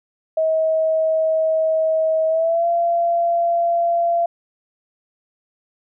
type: tone with pitch glide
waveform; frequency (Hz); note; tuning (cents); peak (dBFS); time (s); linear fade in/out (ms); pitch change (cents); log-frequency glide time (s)
sine; 638 to 683.8; D#5 to F5; +43 to -37; -15; 0.37-4.26; 5; +120; 2.28-2.67
effects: none